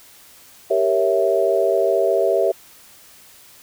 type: chord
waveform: sine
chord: G diminished seventh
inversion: none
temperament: equal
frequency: 392 / 466.2 / 554.4 / 659.3 Hz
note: G4 / Bb4 / Db5 / Fb5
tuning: 0 / 0 / 0 / 0 cents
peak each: -20 / -22 / -21 / -19 dBFS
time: 0.7-2.52 s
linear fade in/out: 10 ms
effects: white hiss -47 dBFS RMS until 3.62 s